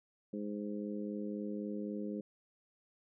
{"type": "harmonic tone", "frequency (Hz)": 103.83, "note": "G#2", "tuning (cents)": 0, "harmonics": [2, 3, 4, 5], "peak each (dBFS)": [-39, -43, -45, -47], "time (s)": [0.33, 2.21], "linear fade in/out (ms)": 5, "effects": []}